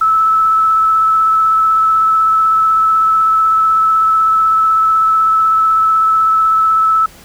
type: tone with vibrato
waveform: sine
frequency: 1308 Hz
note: E6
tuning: 14 cents flat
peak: -8 dBFS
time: 0.01-7.06 s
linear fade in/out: 5 ms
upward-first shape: sine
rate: 16 Hz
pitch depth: 12 cents each way
effects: pink hiss -40 dBFS RMS until 7.24 s